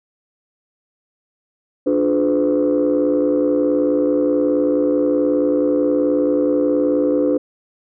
sine chord, D diminished seventh, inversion none, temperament just, 293.7 / 352.4 / 422.9 / 507.5 Hz, D4 / F4 / Ab4 / Cb5, 0 / +16 / +31 / +47 cents, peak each -16 / -22 / -22 / -17 dBFS, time 1.86-7.38 s, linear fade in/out 10 ms, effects tanh soft clip ceiling -8 dBFS

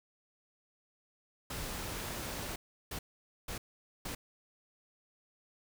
pink noise bursts at uneven times, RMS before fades -40 dBFS, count 4, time 1.5-2.56 / 2.91-2.99 / 3.48-3.58 / 4.05-4.15 s, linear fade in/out 5 ms, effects none

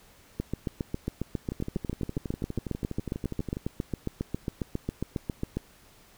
two click trains, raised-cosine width 3 ms, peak -16 / -20 dBFS, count 39 / 26, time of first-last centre 0.4-5.57 / 1.52-3.569 s, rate 7.35 / 12.2 Hz, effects pink hiss -57 dBFS RMS until 6.17 s

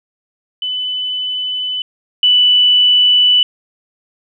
sine tone pair in turn, 3004 / 2976 Hz, F#7 / F#7, +26 / +9 cents, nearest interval unison, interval 17 cents, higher first, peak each -17 / -7 dBFS, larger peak second, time 0.62-1.82 / 2.23-3.43 s, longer neither, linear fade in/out 2 ms, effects none

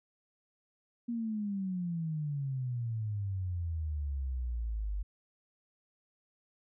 sine exponential sweep, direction down, 239.4 to 48.4 Hz, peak -32 dBFS, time 1.08-5.03 s, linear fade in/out 10 ms, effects none

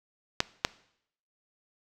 clicks, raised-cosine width 0.2 ms, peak -5 dBFS, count 2, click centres 0.404 / 0.649 s, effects noise-tail reverb RT60 0.7 s tail -20 dB re dry

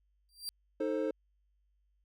sawtooth tone with exponential growth, 4718 Hz, D8, 7 cents sharp, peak -31 dBFS, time 0.29-0.49 s, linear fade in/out 0 ms, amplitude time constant 43 ms
triangle chord, A diminished, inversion second, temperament equal with one note detuned, 311.1 / 440 / 528.4 Hz, Eb4 / A4 / C5, 0 / 0 / +17 cents, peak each -33 dBFS, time 0.8-1.11 s, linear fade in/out 5 ms
effects added 50 Hz sine -70 dBFS peak until 2.04 s

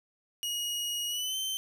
sawtooth tone with pitch glide, 2888 to 3095 Hz, F#7 to G7, -43 to -23 cents, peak -28 dBFS, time 0.43-1.57 s, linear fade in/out 0 ms, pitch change +120 cents, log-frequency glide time 1.08-1.37 s, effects none

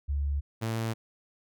sine / sawtooth tone pair in turn, 71.1 / 112.86 Hz, C#2 / A2, +45 / +44 cents, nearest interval minor sixth, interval 799 cents, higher second, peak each -26 / -25 dBFS, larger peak second, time 0.08-0.41 / 0.61-0.94 s, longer neither, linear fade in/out 20 ms, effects none

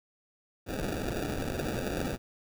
white noise with sample-and-hold, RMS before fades -33 dBFS, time 0.66-2.18 s, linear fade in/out 50 ms, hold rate 1050 Hz, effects none

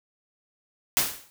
white noise with exponential decay, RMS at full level -19 dBFS, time 0.97-1.3 s, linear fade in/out 0 ms, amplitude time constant 70 ms, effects none

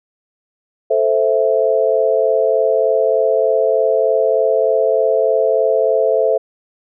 sine chord, A minor, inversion none, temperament equal, 440 / 523.3 / 659.3 Hz, A4 / C5 / E5, 0 / 0 / 0 cents, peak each -16 dBFS, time 0.9-6.38 s, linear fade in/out 10 ms, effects none

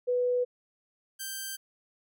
sine / 5% pulse tone pair in turn, 493.9 / 1568 Hz, B4 / G6, 0 / 0 cents, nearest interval octave + minor sixth, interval 2000 cents, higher second, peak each -24 / -24 dBFS, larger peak neither, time 0.07-0.45 / 1.19-1.57 s, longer neither, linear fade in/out 20 ms, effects none

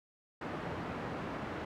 pink band-pass noise, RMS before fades -40 dBFS, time 0.41-1.65 s, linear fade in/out 5 ms, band 120 to 1600 Hz, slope 12 dB/octave, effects none

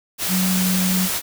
sine tone in noise, 185.1 Hz, F#3, 1 cent sharp, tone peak -18 dBFS, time 0.28-1.09 s, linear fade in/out 50 ms, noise white, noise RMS -23 dBFS, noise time 0.18-1.22 s, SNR +2 dB, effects none

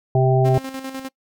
harmonic tone, 130.4 Hz, C3, 5 cents flat, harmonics 1 / 3 / 5 / 6, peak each -15 / -20 / -22 / -23 dBFS, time 0.15-0.58 s, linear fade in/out 2 ms
sawtooth tone with tremolo, 265.5 Hz, C4, 25 cents sharp, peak -23 dBFS, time 0.44-1.09 s, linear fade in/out 20 ms, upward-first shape square, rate 9.9 Hz, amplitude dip 55%
effects noise-tail reverb RT60 0.1 s tail -23 dB re dry

